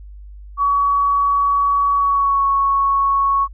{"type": "tone with pitch glide", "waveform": "sine", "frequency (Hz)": [1130, 1107.4], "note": ["C#6", "C#6"], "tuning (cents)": [33, -2], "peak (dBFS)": -13, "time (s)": [0.57, 3.48], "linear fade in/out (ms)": 50, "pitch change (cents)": -35, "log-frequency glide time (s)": [1.95, 2.46], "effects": ["added 50 Hz sine -34 dBFS peak until 3.53 s"]}